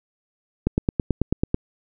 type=click train; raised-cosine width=3 ms; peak=-6 dBFS; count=9; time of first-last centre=0.67-1.544 s; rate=9.15 Hz; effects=none